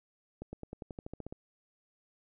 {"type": "accelerating click train", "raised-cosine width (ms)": 2, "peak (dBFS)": -28, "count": 12, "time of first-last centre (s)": [0.42, 1.325], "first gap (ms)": 110, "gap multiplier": 0.94, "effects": []}